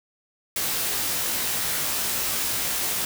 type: noise with comb filter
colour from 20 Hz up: white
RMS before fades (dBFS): -26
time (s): 0.56-3.05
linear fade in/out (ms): 2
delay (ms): 18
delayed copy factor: +1
effects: none